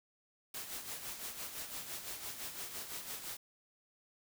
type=noise with tremolo; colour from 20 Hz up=white; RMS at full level=-42 dBFS; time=0.54-3.37 s; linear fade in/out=5 ms; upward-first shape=sine; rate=5.9 Hz; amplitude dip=55%; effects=none